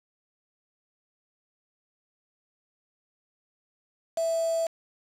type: tone with quantisation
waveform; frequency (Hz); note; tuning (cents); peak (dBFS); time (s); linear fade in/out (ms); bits
sine; 659.3; E5; 0; -24; 4.17-4.67; 5; 6
effects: low-pass 11000 Hz 12 dB/octave